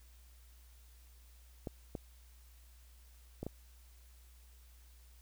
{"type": "clicks", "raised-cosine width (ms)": 2, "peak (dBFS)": -26, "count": 4, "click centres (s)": [1.672, 1.952, 3.43, 3.466], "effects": ["added 60 Hz sine -57 dBFS peak until 5.21 s", "white hiss -67 dBFS RMS until 5.21 s"]}